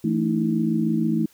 sine tone cluster, 166.6 / 222.1 / 296.1 / 322.6 Hz, E3 / A3 / D4 / E4, +19 / +16 / +14 / -37 cents, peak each -25 / -22 / -31 / -25 dBFS, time 0.04-1.26 s, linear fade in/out 5 ms, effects white hiss -57 dBFS RMS until 1.33 s

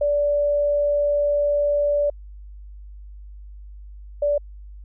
sine tone pair in turn, 581 / 581 Hz, D5 / D5, -19 / -19 cents, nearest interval unison, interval 0 cents, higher neither, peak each -17 dBFS, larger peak neither, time 0.01-2.1 / 4.22-4.38 s, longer first, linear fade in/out 5 ms, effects added 50 Hz sine -37 dBFS peak until 4.84 s

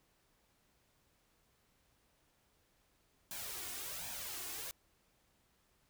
white noise with flanger, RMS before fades -44 dBFS, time 3.31-4.71 s, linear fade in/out 0 ms, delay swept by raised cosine 1.2 to 2.8 ms, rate 1.3 Hz, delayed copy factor +0.65, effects pink hiss -74 dBFS RMS until 5.89 s

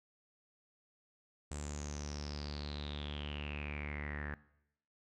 sawtooth tone with low-pass filter sweep, 73.4 Hz, D2, in tune, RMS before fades -42 dBFS, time 1.51-4.34 s, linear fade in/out 0 ms, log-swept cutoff 7900 to 1700 Hz, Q 9.8, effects noise-tail reverb RT60 0.8 s tail -20 dB re dry

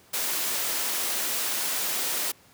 white high-pass noise, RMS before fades -28 dBFS, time 0.13-2.32 s, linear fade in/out 10 ms, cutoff 260 Hz, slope 12 dB/octave, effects pink hiss -56 dBFS RMS until 2.53 s + high-pass 100 Hz 12 dB/octave

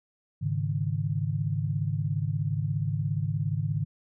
sine chord, Ab suspended fourth, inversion none, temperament equal, 103.83 / 138.59 / 155.56 Hz, Ab2 / Db3 / Eb3, 0 / 0 / 0 cents, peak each -30 dBFS, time 0.41-3.85 s, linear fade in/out 20 ms, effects none

